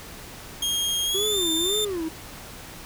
sawtooth tone with pitch glide, 3243 to 3578 Hz, G#7 to A7, -42 to +28 cents, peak -20 dBFS, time 0.62-1.85 s, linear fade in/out 5 ms, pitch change +170 cents, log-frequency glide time 1.05-1.36 s
triangle tone with vibrato, 370 Hz, F#4, in tune, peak -24 dBFS, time 1.14-2.09 s, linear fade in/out 10 ms, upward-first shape sine, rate 1.9 Hz, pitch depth 250 cents each way
effects pink hiss -41 dBFS RMS until 2.85 s

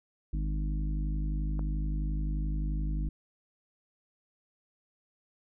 harmonic tone, 51.5 Hz, G#1, 14 cents flat, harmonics 1 / 3 / 4 / 5 / 6, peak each -29 / -37 / -44 / -45 / -45 dBFS, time 0.33-3.09 s, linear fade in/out 5 ms
click, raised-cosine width 1 ms, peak -29 dBFS, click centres 1.593 s
effects none

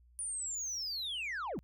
sine linear sweep, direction down, 9510 to 130.5 Hz, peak -33 dBFS, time 0.19-1.59 s, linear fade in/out 0 ms, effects tanh soft clip ceiling -35 dBFS + added 60 Hz sine -60 dBFS peak until 1.63 s

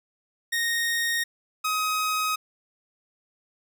sawtooth tone pair in turn, 1859 / 1262.4 Hz, A#6 / D#6, -5 / +25 cents, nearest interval perfect fifth, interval 670 cents, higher first, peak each -20 dBFS, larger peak neither, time 0.52-1.24 / 1.64-2.36 s, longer neither, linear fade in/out 10 ms, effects none

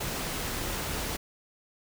pink noise, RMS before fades -33 dBFS, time 0-1.17 s, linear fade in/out 10 ms, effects none

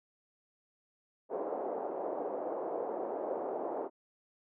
pink band-pass noise, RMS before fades -37 dBFS, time 1.29-3.9 s, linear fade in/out 50 ms, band 380 to 760 Hz, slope 24 dB/octave, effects none

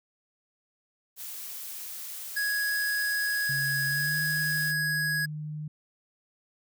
blue noise, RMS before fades -39 dBFS, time 1.16-4.74 s, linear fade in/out 50 ms
square tone, 1664 Hz, G#6, 3 cents sharp, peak -27 dBFS, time 2.36-5.26 s, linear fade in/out 10 ms
sine tone with pitch glide, 138.59 to 152.01 Hz, C#3 to D#3, 0 to -40 cents, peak -33 dBFS, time 3.49-5.68 s, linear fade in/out 5 ms, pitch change +160 cents, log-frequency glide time 3.86-4.17 s
effects none

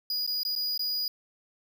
square tone with dropouts, 4909 Hz, D#8, 24 cents flat, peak -28 dBFS, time 0.1-1.08 s, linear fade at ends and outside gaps 2 ms, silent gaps 0.265-0.275 / 0.433-0.45 / 0.553-0.561 / 0.777-0.793 s, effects 11-bit

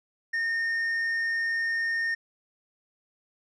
triangle tone with tanh clipping, 1831 Hz, A#6, 32 cents flat, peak -26 dBFS, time 0.33-2.15 s, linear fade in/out 10 ms, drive 8 dB, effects none

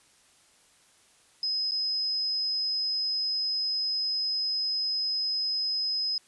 sine tone with dropouts, 5070 Hz, D#8, 32 cents sharp, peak -26 dBFS, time 1.43-6.18 s, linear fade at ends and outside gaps 2 ms, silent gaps 1.711-1.718 s, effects white hiss -61 dBFS RMS until 6.27 s + resampled to 24000 Hz

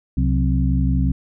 harmonic tone with a mistuned harmonic, 65.41 Hz, C2, in tune, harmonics 1 / 2 / 3 / 4, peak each -18 / -21 / -23 / -24 dBFS, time 0.17-1.12 s, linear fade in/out 5 ms, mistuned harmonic 3, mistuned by -130 cents, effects none

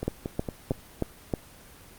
two click trains, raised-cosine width 2 ms, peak -12 / -17 dBFS, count 5 / 4, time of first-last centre 0.08-1.338 / 0.03-0.716 s, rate 3.18 / 4.37 Hz, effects pink hiss -50 dBFS RMS until 1.98 s + Opus 24 kbps

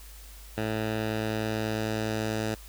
10% pulse tone with low-pass filter sweep, 109.2 Hz, A2, 13 cents flat, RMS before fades -30 dBFS, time 0.57-2.55 s, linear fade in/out 10 ms, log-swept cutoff 3200 to 7400 Hz, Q 0.98, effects added 51 Hz sine -45 dBFS peak until 2.68 s + white hiss -51 dBFS RMS until 2.68 s

